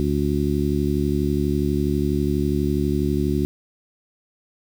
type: harmonic tone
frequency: 72.2 Hz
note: D2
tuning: 29 cents flat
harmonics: 1 / 2 / 3 / 4 / 5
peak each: -25 / -25 / -25 / -25 / -25 dBFS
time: 0-3.45 s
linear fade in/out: 0 ms
effects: 7-bit